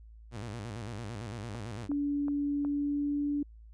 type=tone with vibrato; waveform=sawtooth; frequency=110 Hz; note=A2; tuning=in tune; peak=-34 dBFS; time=0.31-1.89 s; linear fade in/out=50 ms; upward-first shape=square; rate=8.9 Hz; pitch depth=140 cents each way
type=click train; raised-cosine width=1 ms; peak=-29 dBFS; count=4; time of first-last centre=1.55-2.649 s; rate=2.73 Hz
type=tone with pitch glide; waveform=sine; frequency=287 to 289.3 Hz; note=D4 to D4; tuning=-40 to -26 cents; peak=-28 dBFS; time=1.89-3.43 s; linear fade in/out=5 ms; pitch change=+14 cents; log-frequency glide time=2.57-3.28 s
effects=added 55 Hz sine -49 dBFS peak until 3.73 s + resampled to 22050 Hz